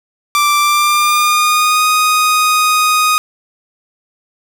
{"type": "tone with pitch glide", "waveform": "sawtooth", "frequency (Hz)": [1174.7, 1244.6], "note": ["D6", "D#6"], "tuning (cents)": [0, 0], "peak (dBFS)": -6, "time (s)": [0.35, 3.18], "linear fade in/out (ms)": 0, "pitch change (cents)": 100, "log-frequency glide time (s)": [0.6, 1.86], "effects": []}